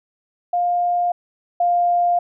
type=tone pair in turn; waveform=sine; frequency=705 / 701.2 Hz; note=F5 / F5; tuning=+16 / +7 cents; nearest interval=unison; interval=9 cents; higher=first; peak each=-16 / -14 dBFS; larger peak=second; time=0.53-1.12 / 1.6-2.19 s; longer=neither; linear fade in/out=5 ms; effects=none